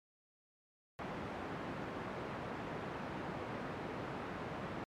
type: band-pass noise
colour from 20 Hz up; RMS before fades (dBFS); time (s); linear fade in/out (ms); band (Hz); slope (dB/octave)
pink; -43; 0.99-4.84; 0; 130 to 1600; 12
effects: MP3 96 kbps